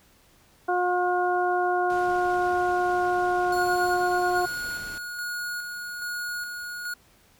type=harmonic tone; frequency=358.7 Hz; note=F4; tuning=46 cents sharp; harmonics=1 / 2 / 3 / 4; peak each=-26 / -24 / -32 / -30 dBFS; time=0.68-4.46 s; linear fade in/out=10 ms
type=low-pass noise; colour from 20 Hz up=pink; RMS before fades=-44 dBFS; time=1.9-4.98 s; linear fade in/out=0 ms; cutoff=8500 Hz; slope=12 dB/octave
type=tone with tremolo; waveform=square; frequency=1444 Hz; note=F#6; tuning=43 cents flat; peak=-30 dBFS; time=3.52-6.94 s; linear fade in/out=5 ms; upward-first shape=square; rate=1.2 Hz; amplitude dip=35%
effects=pink hiss -59 dBFS RMS until 7.39 s